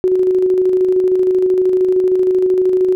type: tone with tremolo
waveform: sine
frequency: 370 Hz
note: F#4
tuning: in tune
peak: -9 dBFS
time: 0.04-2.95 s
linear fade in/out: 0 ms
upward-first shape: square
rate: 13 Hz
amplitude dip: 30%
effects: none